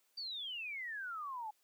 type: exponential sweep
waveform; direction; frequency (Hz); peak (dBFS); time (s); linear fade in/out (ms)
sine; down; 4699 to 830.6; -40; 0.17-1.51; 10
effects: white hiss -75 dBFS RMS until 1.63 s + high-pass 300 Hz 12 dB/octave